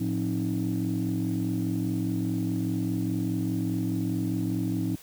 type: tone cluster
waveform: sine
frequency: 111.1 / 178.2 / 268.8 / 313.7 Hz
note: A2 / F3 / C4 / D#4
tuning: +17 / +35 / +47 / +14 cents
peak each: -30 dBFS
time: 0-4.96 s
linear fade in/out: 10 ms
effects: tanh soft clip ceiling -19 dBFS + white hiss -50 dBFS RMS until 5.02 s